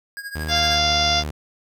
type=tone with tremolo; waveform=square; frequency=1637 Hz; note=G#6; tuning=25 cents flat; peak=-28 dBFS; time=0.17-0.78 s; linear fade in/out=0 ms; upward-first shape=triangle; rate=13 Hz; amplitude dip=85%
type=tone with pitch glide; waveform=sawtooth; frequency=77.4 to 75.28 Hz; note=D#2 to D2; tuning=-9 to +43 cents; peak=-22 dBFS; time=0.35-1.31 s; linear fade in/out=10 ms; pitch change=-48 cents; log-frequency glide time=0.64-0.77 s
type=harmonic tone; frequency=696 Hz; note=F5; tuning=6 cents flat; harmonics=1 / 2 / 3 / 4 / 5 / 6 / 7 / 8 / 9; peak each=-22 / -28 / -28 / -30 / -22 / -33 / -24 / -27 / -34 dBFS; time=0.48-1.24 s; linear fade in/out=50 ms
effects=none